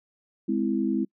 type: chord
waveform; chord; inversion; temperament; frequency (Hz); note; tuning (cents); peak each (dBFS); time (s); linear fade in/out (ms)
sine; Ab augmented; none; equal with one note detuned; 207.7 / 258.8 / 329.6; Ab3 / C4 / E4; 0 / -19 / 0; -27; 0.48-1.05; 10
effects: noise-tail reverb RT60 0.1 s tail -26 dB re dry